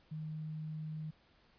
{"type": "tone", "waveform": "sine", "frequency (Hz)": 155.56, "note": "D#3", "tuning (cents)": 0, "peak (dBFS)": -39, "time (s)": [0.11, 1.11], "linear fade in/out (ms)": 10, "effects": ["pink hiss -68 dBFS RMS until 1.58 s", "resampled to 11025 Hz"]}